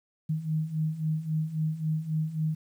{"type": "beating tone pair", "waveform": "sine", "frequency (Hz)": [154.3, 158], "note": ["D#3", "D#3"], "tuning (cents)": [-14, 27], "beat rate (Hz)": 3.7, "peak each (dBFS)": [-32, -28], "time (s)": [0.29, 2.55], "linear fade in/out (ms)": 10, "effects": ["10-bit"]}